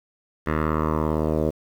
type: tone with low-pass filter sweep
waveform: 10% pulse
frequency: 77.78 Hz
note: D#2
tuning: in tune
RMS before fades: -23 dBFS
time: 0.46-1.51 s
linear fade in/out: 20 ms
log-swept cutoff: 1700 to 570 Hz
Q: 2.6
effects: 8-bit